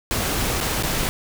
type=noise with dropouts; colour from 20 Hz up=pink; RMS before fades=-23 dBFS; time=0.11-1.09 s; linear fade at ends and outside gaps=0 ms; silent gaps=0.604-0.61 / 0.826-0.834 s; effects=none